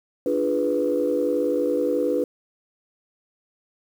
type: chord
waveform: sine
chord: D diminished seventh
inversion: none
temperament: equal with one note detuned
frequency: 293.7 / 345.2 / 415.3 / 493.9 Hz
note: D4 / F4 / Ab4 / Cb5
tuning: 0 / -20 / 0 / 0 cents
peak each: -25 / -27 / -27 / -22 dBFS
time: 0.26-2.24 s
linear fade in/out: 2 ms
effects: tanh soft clip ceiling -11 dBFS + 8-bit